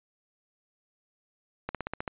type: slowing click train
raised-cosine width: 0.5 ms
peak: -17 dBFS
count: 7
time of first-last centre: 1.69-2.078 s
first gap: 57 ms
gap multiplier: 1.05
effects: resampled to 8000 Hz